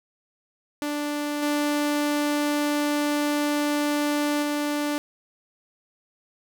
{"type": "tone with level steps", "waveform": "sawtooth", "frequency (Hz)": 293.7, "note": "D4", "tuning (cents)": 0, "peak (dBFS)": [-22, -18, -20], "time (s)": [0.82, 4.98], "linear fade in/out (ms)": 0, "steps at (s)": [1.42, 4.42], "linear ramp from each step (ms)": 10, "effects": []}